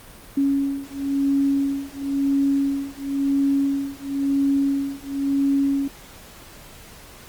sine beating tone pair, 276.7 / 277.67 Hz, C#4 / C#4, -3 / +3 cents, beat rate 0.97 Hz, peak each -22 dBFS, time 0.37-5.88 s, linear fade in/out 5 ms, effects pink hiss -44 dBFS RMS until 7.28 s + Opus 32 kbps

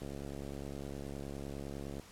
click train, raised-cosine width 2 ms, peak -30 dBFS, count 139, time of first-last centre 0.02-1.997 s, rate 69.8 Hz, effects pink hiss -56 dBFS RMS until 2.11 s + low-pass 12000 Hz 12 dB/octave

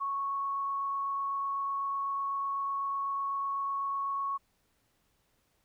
sine tone with frequency modulation, 1106 Hz, C#6, 4 cents flat, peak -30 dBFS, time 0-4.38 s, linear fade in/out 20 ms, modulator 28 Hz, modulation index 0.31, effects pink hiss -73 dBFS RMS until 5.64 s

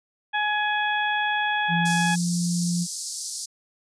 harmonic tone, 840 Hz, G#5, 19 cents sharp, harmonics 1 / 2 / 3 / 4, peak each -25 / -25 / -32 / -32 dBFS, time 0.33-2.16 s, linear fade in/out 20 ms
sine tone with pitch glide, 170 to 174.28 Hz, F3 to F3, -46 to -3 cents, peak -22 dBFS, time 1.68-2.87 s, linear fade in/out 50 ms, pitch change +43 cents, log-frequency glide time 1.79-2.13 s
pink high-pass noise, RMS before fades -30 dBFS, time 1.85-3.46 s, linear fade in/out 10 ms, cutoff 4600 Hz, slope 48 dB/octave
effects resampled to 22050 Hz

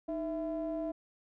triangle ring-modulated tone, 174.61 Hz, F3, in tune, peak -28 dBFS, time 0.08-0.92 s, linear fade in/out 10 ms, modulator 485 Hz, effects none

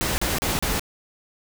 pink noise bursts, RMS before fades -24 dBFS, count 4, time 0.01-0.795 s, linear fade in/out 0 ms, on 170 ms, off 35 ms, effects none

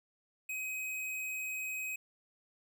square tone, 2527 Hz, D#7, 26 cents sharp, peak -37 dBFS, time 0.49-1.96 s, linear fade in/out 5 ms, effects none

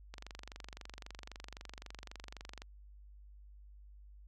click train, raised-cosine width 0.2 ms, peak -29 dBFS, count 60, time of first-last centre 0.14-2.619 s, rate 23.8 Hz, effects added 50 Hz sine -53 dBFS peak until 4.27 s

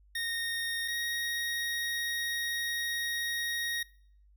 25% pulse tone pair in turn, 1852 / 1875.7 Hz, A#6 / A#6, -12 / +10 cents, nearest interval unison, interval 22 cents, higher second, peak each -28 dBFS, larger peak neither, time 0.15-0.88 / 0.88-3.83 s, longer second, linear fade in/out 5 ms, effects noise-tail reverb RT60 0.6 s tail -23 dB re dry + added 50 Hz sine -58 dBFS peak until 4.36 s

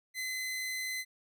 sawtooth tone, 2038 Hz, C7, 46 cents flat, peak -31 dBFS, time 0.14-1.05 s, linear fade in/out 50 ms, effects none

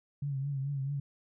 sine tone with vibrato, 138.6 Hz, C#3, in tune, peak -31 dBFS, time 0.22-1 s, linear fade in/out 5 ms, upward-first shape triangle, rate 4.6 Hz, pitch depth 76 cents each way, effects none

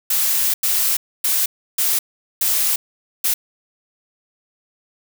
blue noise bursts at uneven times, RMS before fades -18 dBFS, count 6, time 0.1-0.54 / 0.63-0.97 / 1.24-1.46 / 1.78-1.99 / 2.41-2.76 / 3.24-3.34 s, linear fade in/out 5 ms, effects none

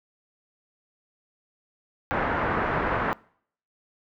white low-pass noise, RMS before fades -26 dBFS, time 2.11-3.13 s, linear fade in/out 0 ms, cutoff 1600 Hz, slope 24 dB/octave, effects noise-tail reverb RT60 0.6 s tail -24 dB re dry

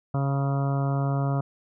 harmonic tone, 138.59 Hz, C#3, in tune, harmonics 1 / 2 / 3 / 4 / 5 / 6 / 7 / 8 / 9 / 10, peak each -23 / -33 / -38 / -37 / -34 / -48 / -39 / -44 / -39 / -46 dBFS, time 0.14-1.41 s, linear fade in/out 5 ms, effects none

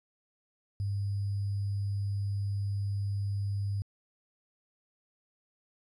sine tone with sample-and-hold, 100 Hz, G2, 35 cents sharp, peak -29 dBFS, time 0.8-3.82 s, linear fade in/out 0 ms, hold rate 4900 Hz, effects resampled to 22050 Hz

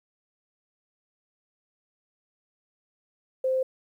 sine tone, 521 Hz, C5, 7 cents flat, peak -22 dBFS, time 3.44-3.63 s, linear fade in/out 5 ms, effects 10-bit

